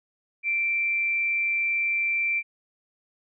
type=tone with amplitude modulation; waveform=sine; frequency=2349 Hz; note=D7; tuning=in tune; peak=-21 dBFS; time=0.43-2.43 s; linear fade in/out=50 ms; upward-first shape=sine; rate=200 Hz; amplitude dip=25%; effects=none